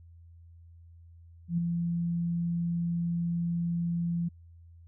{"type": "tone with ADSR envelope", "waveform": "sine", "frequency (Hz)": 170.5, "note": "F3", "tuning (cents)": -41, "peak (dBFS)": -23, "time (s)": [1.48, 4.29], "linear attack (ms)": 99, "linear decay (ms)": 6, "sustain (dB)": -4, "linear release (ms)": 13, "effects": ["added 84 Hz sine -50 dBFS peak until 4.87 s"]}